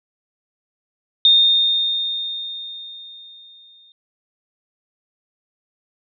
sine tone with exponential decay, 3658 Hz, A#7, 33 cents flat, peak -8 dBFS, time 1.25-3.92 s, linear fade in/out 1 ms, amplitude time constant 580 ms, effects none

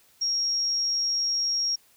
sine tone, 5588 Hz, F8, in tune, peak -23 dBFS, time 0.21-1.76 s, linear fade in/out 10 ms, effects white hiss -60 dBFS RMS until 1.96 s

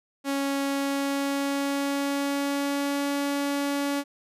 sawtooth tone with pitch glide, 277.2 to 283 Hz, C#4 to C#4, 0 to +36 cents, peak -21 dBFS, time 0.24-4.04 s, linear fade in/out 50 ms, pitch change +36 cents, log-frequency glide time 0.62-3.11 s, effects resampled to 32000 Hz

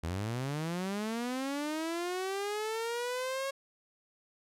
sawtooth linear sweep, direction up, 77.78 to 550 Hz, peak -29 dBFS, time 0.03-3.51 s, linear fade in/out 10 ms, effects low-pass 12000 Hz 12 dB/octave

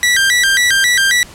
sawtooth tone with vibrato, 1760 Hz, A6, in tune, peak -6 dBFS, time 0.03-1.23 s, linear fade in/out 0 ms, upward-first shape square, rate 3.7 Hz, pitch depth 180 cents each way, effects pink hiss -37 dBFS RMS until 1.34 s + low-pass 11000 Hz 12 dB/octave

